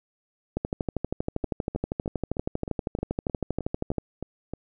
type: two click trains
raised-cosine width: 2 ms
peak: -13 / -19 dBFS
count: 44 / 11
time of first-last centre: 0.57-3.983 / 1.44-4.536 s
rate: 12.6 / 3.23 Hz
effects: none